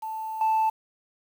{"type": "tone with level steps", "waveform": "sine", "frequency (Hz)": 880, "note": "A5", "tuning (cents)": 0, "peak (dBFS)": [-30, -18], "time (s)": [0.02, 0.7], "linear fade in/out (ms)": 10, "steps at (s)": 0.41, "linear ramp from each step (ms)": 2, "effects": ["tanh soft clip ceiling -18 dBFS", "8-bit"]}